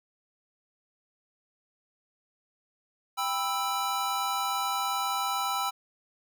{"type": "chord", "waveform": "square", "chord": "E minor", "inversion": "first", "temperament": "just", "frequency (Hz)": [791.1, 988.9, 1318.5], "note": ["G5", "B5", "E6"], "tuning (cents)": [16, 2, 0], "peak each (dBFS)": [-33, -34, -32], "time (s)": [3.17, 5.71], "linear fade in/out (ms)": 20, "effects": []}